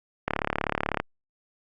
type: click train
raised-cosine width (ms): 0.5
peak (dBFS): -9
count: 27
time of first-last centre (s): 0.28-1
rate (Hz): 36.1
effects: Opus 48 kbps